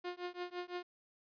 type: tone with tremolo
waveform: sawtooth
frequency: 356 Hz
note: F4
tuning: 33 cents sharp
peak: -33 dBFS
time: 0.04-0.83 s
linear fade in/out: 10 ms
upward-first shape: triangle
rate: 5.9 Hz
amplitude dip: 100%
effects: resampled to 11025 Hz + 12-bit